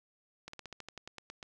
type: slowing click train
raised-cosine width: 0.2 ms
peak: -27 dBFS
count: 12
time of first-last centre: 0.48-1.428 s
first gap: 54 ms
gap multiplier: 1.09
effects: none